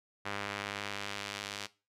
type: tone with band-pass filter sweep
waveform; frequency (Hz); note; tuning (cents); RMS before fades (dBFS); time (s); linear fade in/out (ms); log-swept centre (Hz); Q
sawtooth; 101.3; G#2; -43; -40; 0.25-1.67; 10; 1800 to 4100; 0.87
effects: noise-tail reverb RT60 0.3 s tail -18 dB re dry + resampled to 32000 Hz